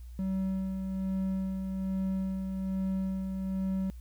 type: tone with tremolo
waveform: triangle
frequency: 190.4 Hz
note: F#3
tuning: 50 cents sharp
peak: -26 dBFS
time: 0.19-3.9 s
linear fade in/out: 0 ms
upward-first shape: sine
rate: 1.2 Hz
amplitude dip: 40%
effects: added 60 Hz sine -42 dBFS peak until 4 s + white hiss -66 dBFS RMS until 4 s